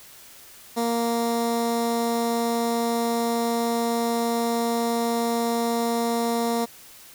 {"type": "tone with notch filter", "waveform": "15% pulse", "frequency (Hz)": 233.1, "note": "A#3", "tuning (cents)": 0, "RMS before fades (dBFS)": -24, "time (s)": [0.76, 6.66], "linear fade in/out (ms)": 20, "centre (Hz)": 2500, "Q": 1.4, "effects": ["white hiss -47 dBFS RMS until 7.14 s"]}